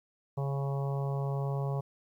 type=harmonic tone; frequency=138.59 Hz; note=C#3; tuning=in tune; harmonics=1 / 3 / 4 / 5 / 6 / 7 / 8; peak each=-30 / -40 / -42 / -44 / -46 / -47 / -48 dBFS; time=0.37-1.81 s; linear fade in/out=10 ms; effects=11-bit